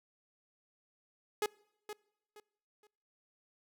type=tone with echo; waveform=sawtooth; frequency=420.2 Hz; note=G#4; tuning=20 cents sharp; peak=-26 dBFS; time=1.42-1.46 s; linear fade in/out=2 ms; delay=470 ms; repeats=3; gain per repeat=-11 dB; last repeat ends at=2.87 s; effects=noise-tail reverb RT60 0.8 s tail -25 dB re dry